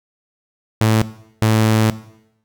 sawtooth tone bursts at uneven times, 110 Hz, A2, in tune, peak -8 dBFS, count 2, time 0.81-1.02 / 1.42-1.9 s, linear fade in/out 0 ms, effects noise-tail reverb RT60 0.8 s tail -17 dB re dry

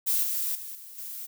violet noise with level steps, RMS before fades -25 / -29 / -39 / -45 / -38 dBFS, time 0.06-1.27 s, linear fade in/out 20 ms, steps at 0.23 / 0.55 / 0.75 / 0.98 s, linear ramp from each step 2 ms, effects none

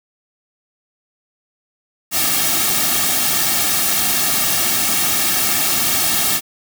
white noise with comb filter, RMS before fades -17 dBFS, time 2.11-6.41 s, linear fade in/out 50 ms, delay 2 ms, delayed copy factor -0.75, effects none

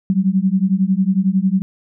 sine beating tone pair, 185 / 196 Hz, F#3 / G3, 0 / 0 cents, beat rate 11 Hz, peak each -16 dBFS, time 0.1-1.62 s, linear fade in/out 0 ms, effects none

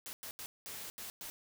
white noise bursts at uneven times, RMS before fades -45 dBFS, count 6, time 0.06-0.13 / 0.23-0.31 / 0.39-0.46 / 0.66-0.9 / 0.98-1.1 / 1.21-1.3 s, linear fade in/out 0 ms, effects none

